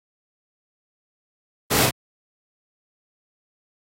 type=noise with echo; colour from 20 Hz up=pink; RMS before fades=-19 dBFS; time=1.7-1.87 s; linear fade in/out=20 ms; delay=40 ms; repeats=1; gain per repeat=-2 dB; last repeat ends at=1.91 s; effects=high-pass 100 Hz 12 dB/octave + AAC 48 kbps